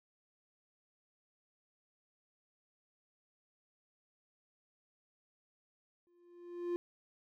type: tone with exponential growth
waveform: triangle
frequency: 349.2 Hz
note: F4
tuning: in tune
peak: -29 dBFS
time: 6.07-6.76 s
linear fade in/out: 0 ms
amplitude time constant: 150 ms
effects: none